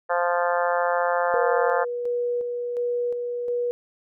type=harmonic tone; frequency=174.61 Hz; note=F3; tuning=in tune; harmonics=3 / 4 / 5 / 6 / 7 / 8 / 9 / 10; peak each=-24 / -26 / -28 / -30 / -31 / -32 / -33 / -34 dBFS; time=0.09-1.85 s; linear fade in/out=20 ms
type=tone with tremolo; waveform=sine; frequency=483.9 Hz; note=B4; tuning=35 cents flat; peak=-22 dBFS; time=1.34-3.71 s; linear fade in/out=0 ms; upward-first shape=square; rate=1.4 Hz; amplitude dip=35%
effects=none